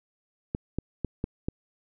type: clicks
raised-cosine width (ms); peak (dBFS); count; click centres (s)
3; -15; 5; 0.549 / 0.786 / 1.047 / 1.241 / 1.485
effects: none